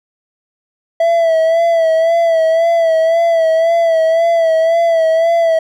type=tone with vibrato; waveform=triangle; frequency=659.3 Hz; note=E5; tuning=in tune; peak=-7 dBFS; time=1-5.59 s; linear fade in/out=5 ms; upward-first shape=sine; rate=1.9 Hz; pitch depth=44 cents each way; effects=none